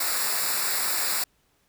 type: noise with comb filter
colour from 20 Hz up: white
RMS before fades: -26 dBFS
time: 0-1.24 s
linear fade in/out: 5 ms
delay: 0.32 ms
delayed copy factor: -0.8
effects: pink hiss -67 dBFS RMS until 1.68 s